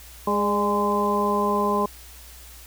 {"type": "harmonic tone with a mistuned harmonic", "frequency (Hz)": 206, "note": "G#3", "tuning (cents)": -14, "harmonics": [1, 2, 3, 4, 5], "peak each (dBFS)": [-26, -25, -29, -30, -23], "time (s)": [0.27, 1.86], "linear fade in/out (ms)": 5, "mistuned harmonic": 3, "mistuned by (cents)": -49, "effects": ["added 60 Hz sine -45 dBFS peak until 2.66 s", "white hiss -46 dBFS RMS until 2.66 s"]}